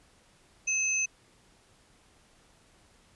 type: tone pair together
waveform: sine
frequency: 2585 / 6148 Hz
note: E7 / G8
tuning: -34 / -35 cents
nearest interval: octave + minor third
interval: 1499 cents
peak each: -29 / -28 dBFS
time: 0.67-1.06 s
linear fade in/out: 10 ms
effects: pink hiss -62 dBFS RMS until 3.15 s + resampled to 24000 Hz

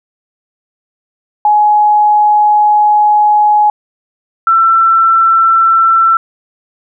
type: tone pair in turn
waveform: sine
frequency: 840 / 1341.3 Hz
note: G#5 / E6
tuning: +19 / +30 cents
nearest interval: minor sixth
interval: 811 cents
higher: second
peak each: -5 dBFS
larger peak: neither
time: 1.45-3.7 / 4.47-6.17 s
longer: first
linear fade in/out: 2 ms
effects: none

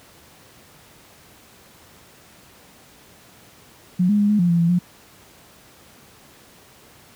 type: tone with pitch steps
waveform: sine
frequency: 180.4 / 207.4 / 205.2 / 209.9 / 175.1 / 170.4 / 168.8 / 177 Hz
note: F#3 / G#3 / G#3 / G#3 / F3 / F3 / E3 / F3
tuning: -44 / -2 / -21 / +19 / +5 / -42 / +41 / +23 cents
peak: -14 dBFS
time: 3.99-4.79 s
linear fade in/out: 10 ms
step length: 100 ms
effects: pink hiss -49 dBFS RMS until 7.15 s + high-pass 80 Hz 12 dB/octave

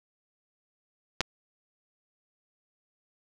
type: clicks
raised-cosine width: 0.2 ms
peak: -6 / -16 dBFS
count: 2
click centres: 1.207 / 1.213 s
effects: none

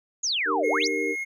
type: exponential two-way sweep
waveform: sine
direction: down then up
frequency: 7010 to 415.3 to 7010 Hz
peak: -23 dBFS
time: 0.23-0.88 s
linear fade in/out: 10 ms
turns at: 0.68 s
type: chord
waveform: sine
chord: Eb major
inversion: none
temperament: equal with one note detuned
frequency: 303.7 / 392 / 466.2 Hz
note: Eb4 / G4 / Bb4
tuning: -42 / 0 / 0 cents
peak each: -30 / -30 / -29 dBFS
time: 0.45-1.16 s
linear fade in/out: 50 ms
type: tone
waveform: triangle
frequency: 2155 Hz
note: C#7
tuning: 49 cents flat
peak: -26 dBFS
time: 0.63-1.25 s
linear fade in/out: 20 ms
effects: none

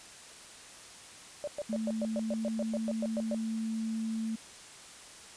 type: tone bursts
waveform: sine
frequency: 587.3 Hz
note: D5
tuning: in tune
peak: -32 dBFS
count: 14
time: 1.44-3.346 s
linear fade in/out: 0 ms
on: 34 ms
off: 110 ms
type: tone with pitch glide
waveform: sine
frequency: 220.9 to 222.6 Hz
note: A3 to A3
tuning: +7 to +20 cents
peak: -31 dBFS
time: 1.69-4.36 s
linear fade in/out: 10 ms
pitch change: +13 cents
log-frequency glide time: 2.2-2.44 s
effects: white hiss -50 dBFS RMS until 5.36 s + resampled to 22050 Hz

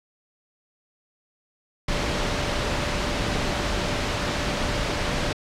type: tone in noise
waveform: sine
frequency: 587.3 Hz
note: D5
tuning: in tune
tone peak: -35 dBFS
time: 1.88-5.33 s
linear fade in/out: 5 ms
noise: pink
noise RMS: -25 dBFS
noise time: 1.88-5.33 s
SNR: -13 dB
effects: low-pass 5000 Hz 12 dB/octave

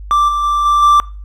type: tone with level steps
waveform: triangle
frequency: 1174.7 Hz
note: D6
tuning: in tune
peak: -7 / -12 / -10 / -7 / -4 dBFS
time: 0.11-1 s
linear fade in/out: 0 ms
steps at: 0.28 / 0.43 / 0.65 / 0.82 s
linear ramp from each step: 10 ms
effects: noise-tail reverb RT60 0.4 s tail -22 dB re dry + added 50 Hz sine -27 dBFS peak until 1.24 s

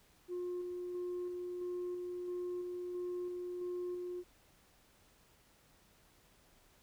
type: tone with tremolo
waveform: sine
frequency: 357 Hz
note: F4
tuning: 38 cents sharp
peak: -35 dBFS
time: 0.28-4.24 s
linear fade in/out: 50 ms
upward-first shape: square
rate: 1.5 Hz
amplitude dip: 30%
effects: tanh soft clip ceiling -35 dBFS + pink hiss -67 dBFS RMS until 6.82 s

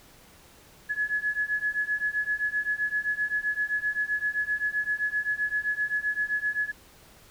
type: beating tone pair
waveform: sine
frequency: 1694 / 1701.7 Hz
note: G#6 / G#6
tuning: +34 / +42 cents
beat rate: 7.7 Hz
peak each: -29 / -28 dBFS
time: 0.89-6.72 s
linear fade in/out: 20 ms
effects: pink hiss -54 dBFS RMS until 7.3 s

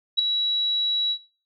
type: tone with ADSR envelope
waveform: sine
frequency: 3900 Hz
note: B7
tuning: 23 cents flat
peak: -13 dBFS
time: 0.17-1.18 s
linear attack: 22 ms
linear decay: 4 ms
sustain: -8 dB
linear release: 70 ms
effects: noise-tail reverb RT60 0.4 s tail -19 dB re dry

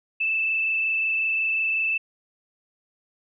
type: tone with frequency modulation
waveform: sine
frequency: 2637 Hz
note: E7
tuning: in tune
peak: -21 dBFS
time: 0.2-1.98 s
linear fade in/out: 10 ms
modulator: 25.5 Hz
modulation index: 1.3
effects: none

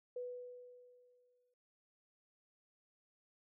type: tone with exponential decay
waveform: sine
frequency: 493.9 Hz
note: B4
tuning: in tune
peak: -39 dBFS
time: 0.16-1.54 s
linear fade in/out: 5 ms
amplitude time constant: 300 ms
effects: none

